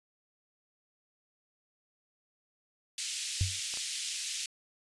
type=band-pass noise; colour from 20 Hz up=white; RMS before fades=-37 dBFS; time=2.98-4.46 s; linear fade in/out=2 ms; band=2400 to 8400 Hz; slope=24 dB/octave
type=tone with exponential decay; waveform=sine; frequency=94 Hz; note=F#2; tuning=28 cents sharp; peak=-22 dBFS; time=3.41-3.6 s; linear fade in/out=0 ms; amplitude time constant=41 ms
type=clicks; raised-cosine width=0.5 ms; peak=-32 dBFS; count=2; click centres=3.739 / 3.773 s
effects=resampled to 24000 Hz